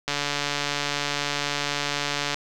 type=click train; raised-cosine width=0.2 ms; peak=-8 dBFS; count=327; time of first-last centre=0.08-2.344 s; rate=144 Hz; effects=none